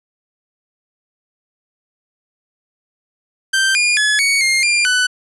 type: tone with pitch steps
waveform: sawtooth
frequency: 1564 / 2424 / 1703 / 2234 / 2124 / 2393 / 1495 Hz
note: G6 / D#7 / G#6 / C#7 / C7 / D7 / F#6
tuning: -4 / -46 / +43 / +13 / +25 / +32 / +17 cents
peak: -9 dBFS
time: 3.53-5.07 s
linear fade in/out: 10 ms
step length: 220 ms
effects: resampled to 24000 Hz